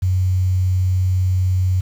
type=tone with quantisation; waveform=sine; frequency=92.4 Hz; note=F#2; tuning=2 cents flat; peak=-14 dBFS; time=0.02-1.81 s; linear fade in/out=10 ms; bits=7; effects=none